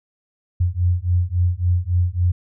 sine beating tone pair, 87.1 / 90.7 Hz, F2 / F#2, -4 / -34 cents, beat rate 3.6 Hz, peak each -19 dBFS, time 0.6-2.32 s, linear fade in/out 10 ms, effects none

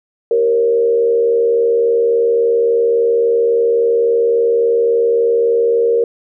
sine tone with frequency modulation, 466.2 Hz, A#4, in tune, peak -10 dBFS, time 0.31-6.04 s, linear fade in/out 2 ms, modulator 76.4 Hz, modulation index 0.58, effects none

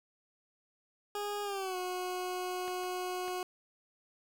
20% pulse tone with pitch glide, 411.4 to 364.4 Hz, G#4 to F#4, -16 to -26 cents, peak -30 dBFS, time 1.15-3.43 s, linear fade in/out 2 ms, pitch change -210 cents, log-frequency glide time 1.43-1.77 s
clicks, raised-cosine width 0.3 ms, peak -29 / -38 / -30 dBFS, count 3, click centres 2.68 / 2.836 / 3.281 s
effects 10-bit

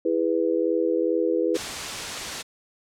sine chord, E major, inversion none, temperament just, 329.6 / 412 / 494.4 Hz, E4 / G#4 / B4, 0 / -14 / +2 cents, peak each -24 / -26 / -24 dBFS, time 0.05-1.57 s, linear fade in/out 5 ms
white noise, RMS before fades -30 dBFS, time 1.54-2.43 s, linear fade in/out 20 ms
effects low-pass 7000 Hz 12 dB/octave

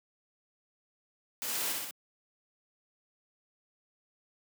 white noise with echo, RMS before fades -36 dBFS, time 1.42-1.72 s, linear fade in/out 0 ms, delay 63 ms, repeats 3, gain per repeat -2 dB, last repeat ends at 1.909 s, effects high-pass 200 Hz 12 dB/octave

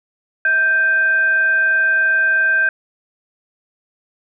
sine tone with frequency modulation, 1568 Hz, G6, in tune, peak -12 dBFS, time 0.45-2.69 s, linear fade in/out 2 ms, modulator 923 Hz, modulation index 0.21, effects none

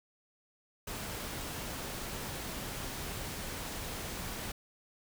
pink noise, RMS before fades -40 dBFS, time 0.87-4.52 s, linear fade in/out 5 ms, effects none

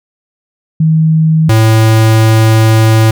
sine / square tone pair in turn, 158.9 / 110.94 Hz, D#3 / A2, +37 / +15 cents, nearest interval tritone, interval 622 cents, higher first, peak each -5 dBFS, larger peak neither, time 0.8-1.49 / 1.49-3.11 s, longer second, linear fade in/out 5 ms, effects none

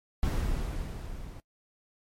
brown noise with level ramp, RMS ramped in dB -26 to -43 dBFS, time 0.23-1.4 s, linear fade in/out 0 ms, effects noise-tail reverb RT60 0.1 s tail -23 dB re dry + MP3 64 kbps

